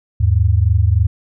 sine tone pair together, 80 / 103.3 Hz, D#2 / G#2, +49 / -9 cents, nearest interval major third, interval 442 cents, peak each -13 dBFS, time 0.2-1.07 s, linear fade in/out 10 ms, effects none

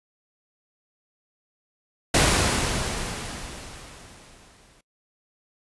pink noise with exponential decay, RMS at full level -17 dBFS, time 2.14-4.81 s, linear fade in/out 5 ms, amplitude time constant 580 ms, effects noise-tail reverb RT60 0.1 s tail -21 dB re dry + resampled to 24000 Hz

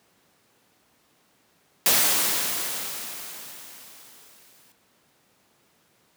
white noise with exponential decay, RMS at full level -18 dBFS, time 1.86-4.72 s, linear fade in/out 1 ms, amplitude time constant 620 ms, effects pink hiss -63 dBFS RMS until 6.16 s + high-pass 150 Hz 12 dB/octave

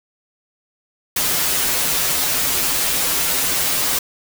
white noise with comb filter, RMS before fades -19 dBFS, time 1.16-3.99 s, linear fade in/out 5 ms, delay 9.1 ms, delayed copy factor -1, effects none

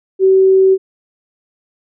sine tone, 381.4 Hz, G4, 47 cents flat, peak -6 dBFS, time 0.19-0.78 s, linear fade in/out 50 ms, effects none

